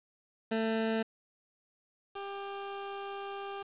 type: tone pair in turn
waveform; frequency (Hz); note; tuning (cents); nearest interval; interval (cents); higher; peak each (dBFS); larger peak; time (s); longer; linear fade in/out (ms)
20% pulse; 222.9 / 397.2; A3 / G4; +23 / +23; minor seventh; 1000; second; -24 / -33; first; 0.51-1.03 / 2.15-3.63; second; 10
effects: resampled to 8000 Hz + 9-bit